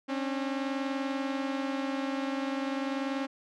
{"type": "tone pair together", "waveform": "sawtooth", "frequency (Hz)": [269.6, 290], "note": ["C#4", "D4"], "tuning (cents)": [-48, -22], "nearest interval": "minor second", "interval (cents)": 126, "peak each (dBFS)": [-27, -33], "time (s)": [0.08, 3.27], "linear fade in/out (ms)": 20, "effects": ["low-pass 4000 Hz 12 dB/octave"]}